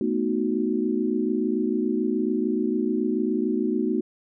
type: chord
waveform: sine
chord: B dominant seventh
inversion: third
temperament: equal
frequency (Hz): 220 / 246.9 / 311.1 / 370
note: A3 / B3 / D#4 / F#4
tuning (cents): 0 / 0 / 0 / 0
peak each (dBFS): -27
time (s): 0.01-4.01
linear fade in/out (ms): 2
effects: none